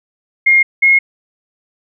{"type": "tone pair in turn", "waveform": "sine", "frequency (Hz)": [2132, 2158], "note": ["C7", "C#7"], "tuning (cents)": [32, -47], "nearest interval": "unison", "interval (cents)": 21, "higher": "second", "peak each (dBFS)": -6, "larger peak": "neither", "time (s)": [[0.46, 0.63], [0.82, 0.99]], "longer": "neither", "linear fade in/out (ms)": 10, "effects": []}